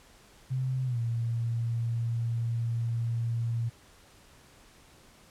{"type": "tone with pitch glide", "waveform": "sine", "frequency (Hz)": [129.8, 116.31], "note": ["C3", "A#2"], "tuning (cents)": [-13, -3], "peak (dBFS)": -27, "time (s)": [0.5, 3.7], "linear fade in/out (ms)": 20, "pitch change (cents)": -190, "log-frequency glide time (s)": [0.85, 0.99], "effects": ["pink hiss -57 dBFS RMS until 5.3 s", "low-pass 11000 Hz 12 dB/octave"]}